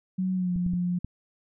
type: tone with pitch glide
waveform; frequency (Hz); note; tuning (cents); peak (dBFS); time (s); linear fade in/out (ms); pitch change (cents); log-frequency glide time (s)
sine; 186.2 to 177.48; F#3 to F3; +11 to +28; -24; 0.18-0.99; 10; -83; 0.34-0.53
type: clicks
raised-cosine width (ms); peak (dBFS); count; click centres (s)
5; -22; 4; 0.561 / 0.664 / 0.736 / 1.046
effects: none